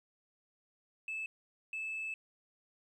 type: tone bursts at uneven times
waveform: sine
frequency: 2618 Hz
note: E7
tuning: 13 cents flat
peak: -35 dBFS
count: 2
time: 1.08-1.26 / 1.73-2.14 s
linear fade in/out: 2 ms
effects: tanh soft clip ceiling -34 dBFS + 12-bit